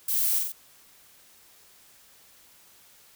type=noise with echo; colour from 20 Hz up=violet; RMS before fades=-27 dBFS; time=0.08-0.39 s; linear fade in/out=5 ms; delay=44 ms; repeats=3; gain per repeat=-3 dB; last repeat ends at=0.522 s; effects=white hiss -56 dBFS RMS until 3.15 s